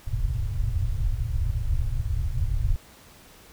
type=low-pass noise; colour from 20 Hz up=pink; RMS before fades=-25 dBFS; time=0.07-2.76 s; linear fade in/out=0 ms; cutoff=130 Hz; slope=96 dB/octave; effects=pink hiss -51 dBFS RMS until 3.52 s